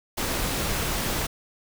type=noise; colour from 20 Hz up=pink; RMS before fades=-27 dBFS; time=0.17-1.27 s; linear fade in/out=10 ms; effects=none